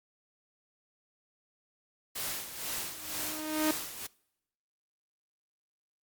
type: noise with tremolo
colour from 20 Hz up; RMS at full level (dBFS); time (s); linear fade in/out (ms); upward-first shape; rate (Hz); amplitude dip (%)
white; -35; 2.15-4.07; 10; sine; 2.1; 65
type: tone with exponential growth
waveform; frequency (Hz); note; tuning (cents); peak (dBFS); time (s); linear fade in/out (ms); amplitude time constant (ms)
sawtooth; 309.6; D#4; -9; -21; 2.83-3.71; 1; 190
effects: noise-tail reverb RT60 0.8 s tail -23 dB re dry + Opus 48 kbps